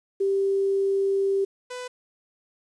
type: tone pair in turn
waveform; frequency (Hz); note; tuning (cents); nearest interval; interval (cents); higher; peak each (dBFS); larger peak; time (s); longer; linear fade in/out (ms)
sine / sawtooth; 392 / 498.9; G4 / B4; 0 / +17; major third; 417; second; -20 / -29; first; 0.2-1.45 / 1.7-1.88; first; 10
effects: resampled to 22050 Hz + 9-bit